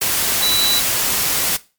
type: tone in noise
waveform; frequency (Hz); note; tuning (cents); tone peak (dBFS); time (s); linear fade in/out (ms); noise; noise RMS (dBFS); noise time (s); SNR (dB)
sine; 3951; B7; 0; -15; 0.42-0.8; 10; white; -18; 0.01-1.57; 0
effects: noise-tail reverb RT60 0.3 s tail -18 dB re dry + MP3 96 kbps